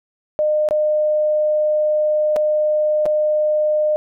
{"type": "tone with dropouts", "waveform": "sine", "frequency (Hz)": 608, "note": "D#5", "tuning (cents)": -40, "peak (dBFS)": -14, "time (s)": [0.39, 3.96], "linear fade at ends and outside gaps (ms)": 0, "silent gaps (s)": [[0.688, 0.709], [2.361, 2.365], [3.056, 3.062]], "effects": []}